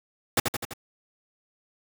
pink noise with echo, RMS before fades -21 dBFS, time 0.37-0.4 s, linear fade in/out 5 ms, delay 84 ms, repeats 4, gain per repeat -4 dB, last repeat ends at 0.736 s, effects none

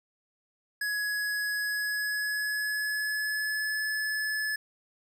square tone with pitch glide, 1679 to 1722.2 Hz, G#6 to A6, +18 to -38 cents, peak -29 dBFS, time 0.81-4.56 s, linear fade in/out 5 ms, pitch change +44 cents, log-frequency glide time 1.59-3.83 s, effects none

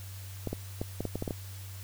clicks, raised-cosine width 2 ms, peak -19 dBFS, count 9, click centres 0.473 / 0.53 / 0.815 / 1.006 / 1.053 / 1.156 / 1.224 / 1.278 / 1.308 s, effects added 96 Hz sine -41 dBFS peak until 1.83 s + white hiss -50 dBFS RMS until 1.83 s

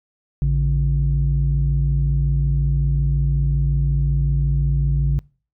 sine tone pair together, 56.23 / 141.7 Hz, A1 / C#3, +38 / +38 cents, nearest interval octave + major third, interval 1600 cents, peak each -17 dBFS, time 0.42-5.19 s, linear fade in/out 0 ms, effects noise-tail reverb RT60 0.4 s tail -25 dB re dry + tanh soft clip ceiling -10 dBFS

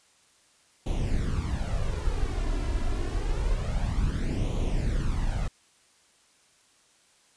brown noise with flanger, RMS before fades -27 dBFS, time 0.86-5.48 s, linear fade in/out 5 ms, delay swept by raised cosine 0.3 to 3 ms, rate 0.27 Hz, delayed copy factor +0.65, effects white hiss -62 dBFS RMS until 7.36 s + resampled to 22050 Hz

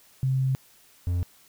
sine / triangle tone pair in turn, 132 / 88.1 Hz, C3 / F2, +16 / +16 cents, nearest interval perfect fifth, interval 700 cents, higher first, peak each -21 dBFS, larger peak neither, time 0.23-0.55 / 1.07-1.23 s, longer first, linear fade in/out 0 ms, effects white hiss -57 dBFS RMS until 1.48 s

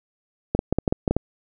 clicks, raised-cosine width 2 ms, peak -6 dBFS, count 9, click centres 0.55 / 0.591 / 0.726 / 0.786 / 0.878 / 0.925 / 1.078 / 1.11 / 1.166 s, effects none

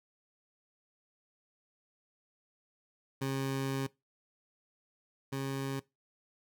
20% pulse tone pair in turn, 135.2 / 135.96 Hz, C#3 / C#3, -43 / -33 cents, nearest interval unison, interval 10 cents, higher second, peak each -27 / -29 dBFS, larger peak first, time 3.21-3.87 / 5.32-5.8 s, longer first, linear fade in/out 10 ms, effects noise-tail reverb RT60 0.2 s tail -20 dB re dry

